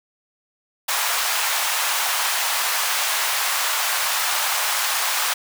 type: high-pass noise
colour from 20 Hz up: pink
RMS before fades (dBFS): -22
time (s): 0.88-5.34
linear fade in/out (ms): 10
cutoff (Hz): 800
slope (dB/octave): 24
effects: none